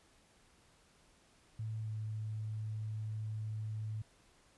sine tone with pitch glide, 110 to 108.36 Hz, A2 to A2, 0 to -26 cents, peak -37 dBFS, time 1.59-4.02 s, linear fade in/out 5 ms, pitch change -26 cents, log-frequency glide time 1.8-1.91 s, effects pink hiss -67 dBFS RMS until 4.57 s + resampled to 24000 Hz

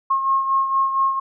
sine beating tone pair, 1078 / 1082.3 Hz, C#6 / C#6, -49 / -42 cents, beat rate 4.3 Hz, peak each -17 / -25 dBFS, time 0.1-1.2 s, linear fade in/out 10 ms, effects none

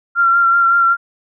sine tone with vibrato, 1375 Hz, F6, 27 cents flat, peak -9 dBFS, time 0.15-0.97 s, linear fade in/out 50 ms, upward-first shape sine, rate 5.3 Hz, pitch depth 23 cents each way, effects none

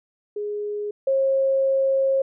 sine tone pair in turn, 415.3 / 538.5 Hz, G#4 / C5, 0 / +50 cents, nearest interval major third, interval 450 cents, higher second, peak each -25 / -17 dBFS, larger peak second, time 0.36-0.91 / 1.07-2.22 s, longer second, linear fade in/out 5 ms, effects none

